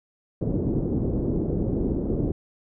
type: low-pass noise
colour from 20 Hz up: white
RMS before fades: -25 dBFS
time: 0.41-2.32 s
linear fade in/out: 5 ms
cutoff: 370 Hz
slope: 24 dB/octave
effects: none